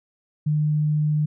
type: tone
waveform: sine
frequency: 151.2 Hz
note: D#3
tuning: 49 cents flat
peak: -18 dBFS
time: 0.46-1.26 s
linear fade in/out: 10 ms
effects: none